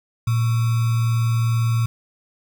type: tone with sample-and-hold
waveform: sine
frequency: 115.3 Hz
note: A#2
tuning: 19 cents flat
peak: -16 dBFS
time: 0.27-1.86 s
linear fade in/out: 5 ms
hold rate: 1225 Hz
effects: none